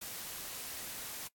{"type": "noise", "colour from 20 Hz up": "white", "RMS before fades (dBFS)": -43, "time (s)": [0.01, 1.28], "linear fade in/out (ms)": 10, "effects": ["noise-tail reverb RT60 0.1 s tail -21 dB re dry", "AAC 64 kbps"]}